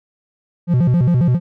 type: tone with vibrato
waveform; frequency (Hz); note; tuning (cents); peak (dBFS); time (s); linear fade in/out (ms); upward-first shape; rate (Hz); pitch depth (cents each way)
triangle; 146.83; D3; 0; -9; 0.67-1.4; 50; square; 7.4; 290
effects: none